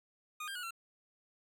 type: tone with pitch steps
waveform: 25% pulse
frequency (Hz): 1229 / 1594 / 1455 / 1357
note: D#6 / G6 / F#6 / E6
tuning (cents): -22 / +28 / -29 / +50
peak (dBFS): -36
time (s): 0.4-0.708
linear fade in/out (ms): 5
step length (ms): 77
effects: none